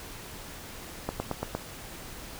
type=slowing click train; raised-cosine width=1 ms; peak=-15 dBFS; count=5; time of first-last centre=1.09-1.55 s; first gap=110 ms; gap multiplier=1.03; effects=pink hiss -43 dBFS RMS until 2.39 s